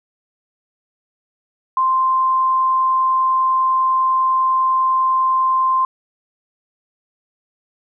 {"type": "tone", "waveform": "sine", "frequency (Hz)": 1045, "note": "C6", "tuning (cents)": -2, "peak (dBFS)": -13, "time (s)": [1.77, 5.85], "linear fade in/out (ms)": 2, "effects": []}